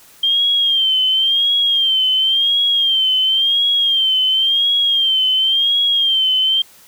sine tone with vibrato, 3178 Hz, G7, 23 cents sharp, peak -12 dBFS, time 0.23-6.62 s, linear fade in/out 5 ms, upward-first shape sine, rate 0.94 Hz, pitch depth 74 cents each way, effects white hiss -46 dBFS RMS until 6.87 s

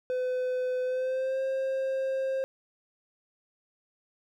triangle tone with pitch glide, 506 to 531.5 Hz, B4 to C5, +42 to +27 cents, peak -25 dBFS, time 0.1-2.44 s, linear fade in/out 0 ms, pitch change +85 cents, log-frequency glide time 0.83-1.41 s, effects none

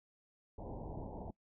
pink low-pass noise, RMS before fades -45 dBFS, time 0.58-1.31 s, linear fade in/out 5 ms, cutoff 950 Hz, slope 96 dB/octave, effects noise-tail reverb RT60 0.1 s tail -22 dB re dry

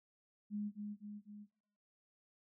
sine tone with echo, 207.7 Hz, G#3, in tune, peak -37 dBFS, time 0.5-0.72 s, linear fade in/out 50 ms, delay 250 ms, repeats 3, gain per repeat -4 dB, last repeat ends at 1.47 s, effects noise-tail reverb RT60 0.8 s tail -22 dB re dry

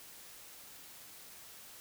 silence, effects white hiss -53 dBFS RMS until 1.8 s

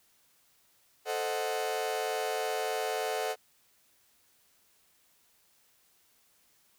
40% pulse chord, A diminished seventh, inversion none, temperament equal, 440 / 523.3 / 622.3 / 740 Hz, A4 / C5 / Eb5 / Gb5, 0 / 0 / 0 / 0 cents, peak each -34 / -37 / -37 / -34 dBFS, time 1.05-3.36 s, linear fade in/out 50 ms, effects white hiss -67 dBFS RMS until 6.78 s

